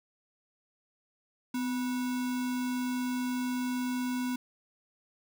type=tone with sample-and-hold; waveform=sine; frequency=252 Hz; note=B3; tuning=35 cents sharp; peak=-29 dBFS; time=1.54-4.36 s; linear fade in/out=5 ms; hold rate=1225 Hz; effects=none